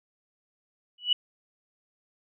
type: tone with exponential growth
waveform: sine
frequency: 2946 Hz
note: F#7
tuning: 8 cents flat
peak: -16 dBFS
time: 0.98-1.13 s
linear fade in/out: 5 ms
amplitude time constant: 31 ms
effects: none